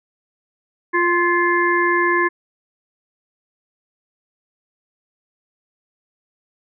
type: harmonic tone with a mistuned harmonic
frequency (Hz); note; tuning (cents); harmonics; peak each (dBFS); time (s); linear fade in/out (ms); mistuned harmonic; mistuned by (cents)
349.2; F4; 0; 1 / 3 / 5 / 6; -19 / -19 / -19 / -25; 0.93-2.29; 20; 5; -18
effects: none